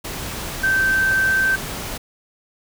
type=tone in noise; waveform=sine; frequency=1554 Hz; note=G6; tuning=16 cents flat; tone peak=-15 dBFS; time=0.63-1.56 s; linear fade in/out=10 ms; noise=pink; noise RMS=-29 dBFS; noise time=0.04-1.98 s; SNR=+11 dB; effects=none